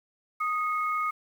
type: tone pair together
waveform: sine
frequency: 1244.5 / 2180 Hz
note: D#6 / C#7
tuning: 0 / -29 cents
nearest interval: minor seventh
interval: 971 cents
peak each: -26 / -34 dBFS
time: 0.4-1.11 s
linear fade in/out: 10 ms
effects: 9-bit